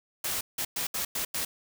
white noise bursts at uneven times, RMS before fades -31 dBFS, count 6, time 0.24-0.41 / 0.58-0.65 / 0.76-0.87 / 0.94-1.05 / 1.15-1.25 / 1.34-1.45 s, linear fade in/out 5 ms, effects none

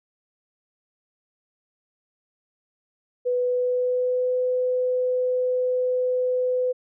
sine tone with pitch glide, 494.7 to 503.6 Hz, B4 to B4, +3 to +34 cents, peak -20 dBFS, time 3.25-6.73 s, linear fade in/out 20 ms, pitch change +31 cents, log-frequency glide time 3.35-4.36 s, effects none

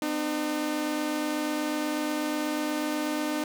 sawtooth tone pair together, 254.6 / 302.8 Hz, C4 / D#4, -47 / -47 cents, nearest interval minor third, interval 300 cents, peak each -30 / -24 dBFS, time 0.02-3.44 s, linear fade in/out 2 ms, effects none

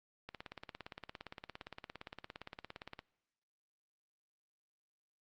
click train, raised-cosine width 0.3 ms, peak -29 dBFS, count 48, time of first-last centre 0.29-2.991 s, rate 17.4 Hz, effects noise-tail reverb RT60 0.9 s tail -23 dB re dry + Opus 48 kbps

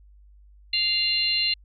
harmonic tone with a mistuned harmonic, 698.5 Hz, F5, in tune, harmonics 3 / 4 / 5 / 6, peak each -33 / -25 / -34 / -23 dBFS, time 0.73-1.54 s, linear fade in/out 5 ms, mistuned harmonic 6, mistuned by -26 cents, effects added 50 Hz sine -49 dBFS peak until 1.64 s + AAC 64 kbps

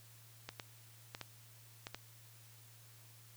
clicks, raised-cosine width 0.2 ms, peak -25 dBFS, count 6, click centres 0.49 / 0.598 / 1.149 / 1.213 / 1.869 / 1.946 s, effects added 114 Hz sine -60 dBFS peak until 3.36 s + white hiss -62 dBFS RMS until 3.36 s

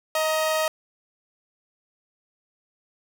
sawtooth tone pair together, 629.3 / 932.3 Hz, D#5 / A#5, +19 / 0 cents, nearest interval perfect fifth, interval 681 cents, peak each -18 / -27 dBFS, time 0.15-0.68 s, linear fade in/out 2 ms, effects none

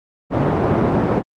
pink band-pass noise, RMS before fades -17 dBFS, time 0.3-1.23 s, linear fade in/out 50 ms, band 130 to 790 Hz, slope 12 dB/octave, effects Opus 24 kbps

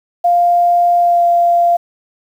sine tone with pitch glide, 698.5 to 691.7 Hz, F5 to F5, 0 to -17 cents, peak -8 dBFS, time 0.24-1.77 s, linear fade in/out 10 ms, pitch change -17 cents, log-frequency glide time 0.98-1.24 s, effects 7-bit

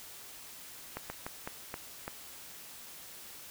slowing click train, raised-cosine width 0.5 ms, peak -22 dBFS, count 6, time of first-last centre 0.97-2.079 s, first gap 130 ms, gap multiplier 1.27, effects white hiss -49 dBFS RMS until 3.5 s

